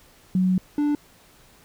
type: tone pair in turn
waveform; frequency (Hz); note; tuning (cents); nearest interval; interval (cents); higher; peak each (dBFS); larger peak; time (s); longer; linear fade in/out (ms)
sine / triangle; 185 / 293.7; F#3 / D4; 0 / 0; minor sixth; 800; second; -17; neither; 0.35-0.58 / 0.78-0.95; first; 2
effects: pink hiss -54 dBFS RMS until 1.64 s